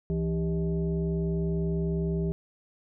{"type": "tone with frequency modulation", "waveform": "sine", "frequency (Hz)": 165.5, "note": "E3", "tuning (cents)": 7, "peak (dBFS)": -25, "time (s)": [0.1, 2.32], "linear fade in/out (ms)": 0, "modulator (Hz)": 232, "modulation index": 0.96, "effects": []}